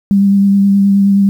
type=tone with vibrato; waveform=sine; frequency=198.3 Hz; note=G3; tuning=20 cents sharp; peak=-6 dBFS; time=0.11-1.29 s; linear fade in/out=0 ms; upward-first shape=sine; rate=9.5 Hz; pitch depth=16 cents each way; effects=7-bit